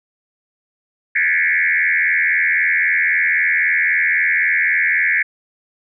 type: tone with frequency modulation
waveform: sine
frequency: 1952 Hz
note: B6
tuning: 21 cents flat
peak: -13 dBFS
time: 1.15-5.23 s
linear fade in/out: 10 ms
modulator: 83.8 Hz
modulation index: 3.8
effects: none